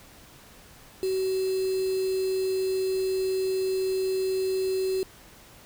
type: tone with quantisation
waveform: sine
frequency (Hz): 378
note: F#4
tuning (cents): +37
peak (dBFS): -24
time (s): 1.03-5.03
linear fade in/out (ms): 0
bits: 6
effects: pink hiss -51 dBFS RMS until 5.65 s